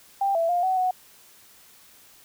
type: tone with pitch steps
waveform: sine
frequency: 790 / 665 / 705 / 751 / 738 Hz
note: G5 / E5 / F5 / F#5 / F#5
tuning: +13 / +15 / +16 / +26 / -5 cents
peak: -20 dBFS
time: 0.21-0.91 s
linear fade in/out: 5 ms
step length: 140 ms
effects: white hiss -53 dBFS RMS until 2.24 s